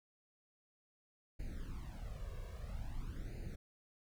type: noise with flanger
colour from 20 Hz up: brown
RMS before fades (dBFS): -44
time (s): 1.39-3.56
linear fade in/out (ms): 10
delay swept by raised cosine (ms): 0.44 to 1.84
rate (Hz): 0.5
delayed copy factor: +0.95
effects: none

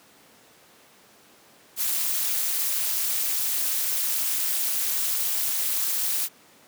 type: noise with amplitude modulation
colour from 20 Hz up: blue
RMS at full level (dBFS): -22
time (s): 1.76-6.29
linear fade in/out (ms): 50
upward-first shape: sine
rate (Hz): 282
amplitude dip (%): 80
effects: pink hiss -54 dBFS RMS until 6.67 s + high-pass 200 Hz 12 dB/octave

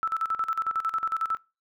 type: tone with tremolo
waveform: sine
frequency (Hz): 1318.5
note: E6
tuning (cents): 0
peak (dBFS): -23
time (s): 0.03-1.37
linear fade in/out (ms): 0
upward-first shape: square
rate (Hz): 11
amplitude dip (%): 80
effects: noise-tail reverb RT60 0.3 s tail -24 dB re dry

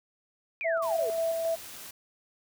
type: exponential sweep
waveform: sine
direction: down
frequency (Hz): 2489 to 420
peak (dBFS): -31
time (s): 0.61-1.1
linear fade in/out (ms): 0
type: tone with tremolo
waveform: sine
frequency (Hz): 659.3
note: E5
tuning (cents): 0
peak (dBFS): -25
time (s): 0.64-1.56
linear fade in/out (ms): 20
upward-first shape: square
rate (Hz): 3.7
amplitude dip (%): 30
type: noise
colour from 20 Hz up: white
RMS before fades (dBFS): -44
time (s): 0.82-1.91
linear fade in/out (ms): 5
effects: none

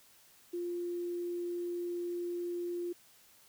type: tone with quantisation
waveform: sine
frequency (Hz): 349.2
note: F4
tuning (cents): 0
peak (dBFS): -34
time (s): 0.53-2.93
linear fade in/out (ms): 10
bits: 10
effects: white hiss -62 dBFS RMS until 3.48 s

